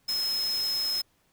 sine tone in noise, 5160 Hz, E8, 38 cents flat, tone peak -26 dBFS, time 0.08-1.02 s, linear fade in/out 10 ms, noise white, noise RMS -39 dBFS, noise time 0.08-1.02 s, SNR +10 dB, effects pink hiss -68 dBFS RMS until 1.32 s

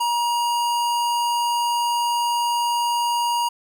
square tone, 950 Hz, A#5, 33 cents sharp, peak -20 dBFS, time 0-3.49 s, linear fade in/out 10 ms, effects none

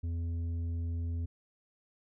triangle tone with tanh clipping, 84.3 Hz, E2, 39 cents sharp, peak -33 dBFS, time 0.03-1.26 s, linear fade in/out 10 ms, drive 11 dB, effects none

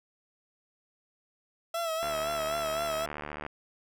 30% pulse tone with vibrato, 659 Hz, E5, 1 cent flat, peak -27 dBFS, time 1.74-3.06 s, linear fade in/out 5 ms, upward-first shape sine, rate 3.9 Hz, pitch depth 56 cents each way
click train, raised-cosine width 0.5 ms, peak -22 dBFS, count 108, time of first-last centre 2.03-3.464 s, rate 74.6 Hz
effects none

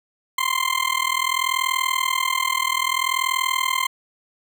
20% pulse tone with amplitude modulation, 1046.5 Hz, C6, in tune, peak -11 dBFS, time 0.38-3.87 s, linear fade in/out 5 ms, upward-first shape sine, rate 40.6 Hz, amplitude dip 90%, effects none

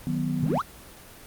sine chord, B major, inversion first, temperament equal, 155.56 / 185 / 246.9 Hz, D#3 / F#3 / B3, 0 / 0 / 0 cents, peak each -28 / -31 / -28 dBFS, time 0.07-0.58 s, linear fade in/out 0 ms
triangle exponential sweep, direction up, 104 to 1510 Hz, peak -22 dBFS, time 0.42-0.62 s, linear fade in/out 10 ms
effects pink hiss -46 dBFS RMS until 1.26 s + Opus 24 kbps

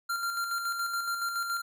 square tone with tremolo, 1384 Hz, F6, 16 cents flat, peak -29 dBFS, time 0.09-1.62 s, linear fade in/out 10 ms, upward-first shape square, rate 7.1 Hz, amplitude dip 40%, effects none

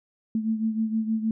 sine beating tone pair, 220 / 226.4 Hz, A3 / A3, 0 / +50 cents, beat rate 6.4 Hz, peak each -24 / -30 dBFS, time 0.35-1.31 s, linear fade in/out 2 ms, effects none

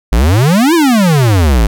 square exponential two-way sweep, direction up then down, 50 to 352.6 to 50 Hz, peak -7 dBFS, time 0.12-1.67 s, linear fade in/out 5 ms, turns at 0.74 s, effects none

